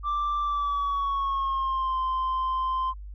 sine tone with pitch glide, 1174.7 to 1040.5 Hz, D6 to C6, 0 to -10 cents, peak -22 dBFS, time 0.03-2.94 s, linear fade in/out 50 ms, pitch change -210 cents, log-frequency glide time 0.41-1.98 s, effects tanh soft clip ceiling -23 dBFS + added 50 Hz sine -37 dBFS peak until 3.14 s

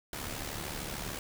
pink noise with amplitude modulation, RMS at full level -36 dBFS, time 0.13-1.19 s, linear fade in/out 2 ms, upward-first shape sine, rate 73.1 Hz, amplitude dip 60%, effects none

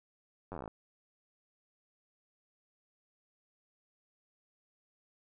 slowing click train, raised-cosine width 1 ms, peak -28 dBFS, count 12, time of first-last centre 0.52-0.678 s, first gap 10 ms, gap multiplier 1.07, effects none

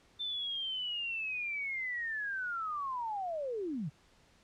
sine linear sweep, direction down, 3574 to 128.2 Hz, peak -34 dBFS, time 0.19-3.9 s, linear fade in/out 20 ms, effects pink hiss -65 dBFS RMS until 4.43 s + low-pass 7000 Hz 12 dB/octave

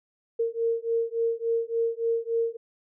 sine beating tone pair, 458.3 / 461.8 Hz, A#4 / A#4, -29 / -16 cents, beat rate 3.5 Hz, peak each -27 dBFS, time 0.39-2.57 s, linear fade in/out 10 ms, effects none

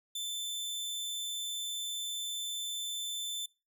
sawtooth tone, 3535 Hz, A7, 7 cents sharp, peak -32 dBFS, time 0.15-3.46 s, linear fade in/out 5 ms, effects noise-tail reverb RT60 0.3 s tail -25 dB re dry

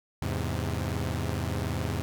sawtooth chord, E augmented, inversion none, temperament equal, 82.41 / 103.83 / 130.81 Hz, E2 / G#2 / B#2, 0 / 0 / 0 cents, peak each -28 / -29 / -30 dBFS, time 0.22-2.02 s, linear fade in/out 0 ms, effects none

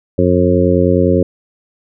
harmonic tone with a mistuned harmonic, 90 Hz, F#2, 47 cents flat, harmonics 1 / 2 / 3 / 4 / 5 / 6, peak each -16 / -16 / -16 / -16 / -16 / -16 dBFS, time 0.18-1.23 s, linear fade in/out 5 ms, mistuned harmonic 1, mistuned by +27 cents, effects none

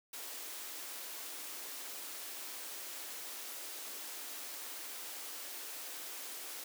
white high-pass noise, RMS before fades -45 dBFS, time 0.13-6.64 s, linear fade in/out 5 ms, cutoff 250 Hz, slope 96 dB/octave, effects none

